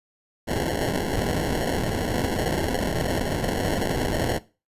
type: noise with sample-and-hold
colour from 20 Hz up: blue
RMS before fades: -25 dBFS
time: 0.47-4.39 s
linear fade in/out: 20 ms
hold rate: 1225 Hz
effects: noise-tail reverb RT60 0.3 s tail -18 dB re dry + resampled to 32000 Hz